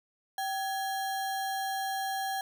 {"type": "tone with sample-and-hold", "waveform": "sine", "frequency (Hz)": 775, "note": "G5", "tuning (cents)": -20, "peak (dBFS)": -30, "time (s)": [0.38, 2.41], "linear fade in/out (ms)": 2, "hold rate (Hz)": 2450, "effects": []}